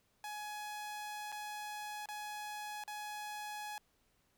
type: tone with dropouts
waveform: sawtooth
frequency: 840 Hz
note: G#5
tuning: 19 cents sharp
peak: -38 dBFS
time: 0.24-3.78 s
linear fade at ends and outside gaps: 1 ms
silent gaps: 1.319-1.324 / 2.058-2.087 / 2.838-2.878 s
effects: pink hiss -75 dBFS RMS until 4.37 s